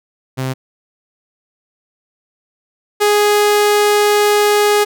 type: tone pair in turn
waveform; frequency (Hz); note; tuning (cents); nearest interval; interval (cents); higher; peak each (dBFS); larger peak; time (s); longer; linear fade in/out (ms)
sawtooth; 130.81 / 415.3; C3 / G#4; 0 / 0; octave + minor sixth; 2000; second; -14 / -6; second; 0.37-0.54 / 3-4.85; second; 20
effects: none